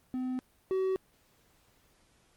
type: tone pair in turn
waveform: triangle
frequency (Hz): 255.2 / 378.5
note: C4 / F#4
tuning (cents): -43 / +39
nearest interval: perfect fifth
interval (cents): 682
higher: second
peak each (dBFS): -29 / -25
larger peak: second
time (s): 0.14-0.39 / 0.71-0.96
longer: neither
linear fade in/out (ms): 0
effects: pink hiss -67 dBFS RMS until 2.36 s + Opus 32 kbps